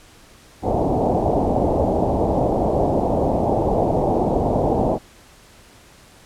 white low-pass noise, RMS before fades -19 dBFS, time 0.62-4.99 s, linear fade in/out 50 ms, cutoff 810 Hz, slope 48 dB/octave, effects pink hiss -48 dBFS RMS until 6.25 s + low-pass 11000 Hz 12 dB/octave

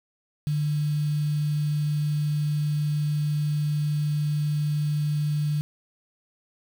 sine tone with quantisation, 148.9 Hz, D3, 24 cents sharp, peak -22 dBFS, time 0.47-5.61 s, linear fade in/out 0 ms, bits 7, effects none

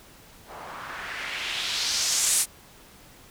blue noise with low-pass filter sweep, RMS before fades -28 dBFS, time 0.46-2.46 s, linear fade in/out 50 ms, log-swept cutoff 770 to 9800 Hz, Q 1.9, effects pink hiss -51 dBFS RMS until 3.3 s

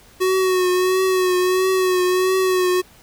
square tone with vibrato, 370 Hz, F#4, in tune, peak -16 dBFS, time 0.2-2.82 s, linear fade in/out 20 ms, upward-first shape triangle, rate 1.5 Hz, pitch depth 41 cents each way, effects pink hiss -49 dBFS RMS until 3.02 s

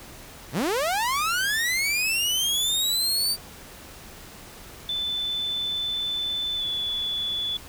sawtooth linear sweep, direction up, 100.4 to 4663 Hz, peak -19 dBFS, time 0.52-3.37 s, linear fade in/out 50 ms
sine tone with pitch glide, 3516 to 3440 Hz, A7 to A7, -2 to -40 cents, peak -25 dBFS, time 4.89-7.57 s, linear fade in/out 2 ms, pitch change -38 cents, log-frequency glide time 6.57-6.64 s
effects pink hiss -44 dBFS RMS until 7.68 s

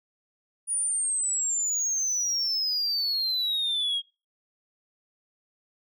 sine exponential sweep, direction down, 9700 to 3242 Hz, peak -22 dBFS, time 0.67-4.02 s, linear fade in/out 50 ms, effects noise-tail reverb RT60 0.3 s tail -25 dB re dry + tanh soft clip ceiling -23 dBFS

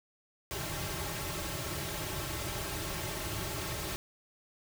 pink noise with comb filter, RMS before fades -37 dBFS, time 0.51-3.96 s, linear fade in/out 0 ms, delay 4.1 ms, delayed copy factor -0.85, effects none

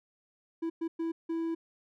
triangle tone bursts at uneven times, 329.6 Hz, E4, in tune, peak -28 dBFS, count 4, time 0.62-0.7 / 0.81-0.88 / 0.99-1.12 / 1.29-1.55 s, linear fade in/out 10 ms, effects none

